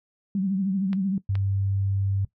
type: tone with vibrato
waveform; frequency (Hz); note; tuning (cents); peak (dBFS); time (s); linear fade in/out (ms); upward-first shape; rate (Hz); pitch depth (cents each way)
sine; 192.5; G3; -31; -22; 0.35-1.18; 2; triangle; 13; 100
type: clicks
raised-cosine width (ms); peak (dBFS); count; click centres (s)
0.3; -22; 2; 0.931 / 1.354
type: tone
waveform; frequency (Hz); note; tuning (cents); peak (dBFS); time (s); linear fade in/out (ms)
sine; 98.1; G2; +2; -22; 1.29-2.25; 5
effects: noise-tail reverb RT60 0.1 s tail -17 dB re dry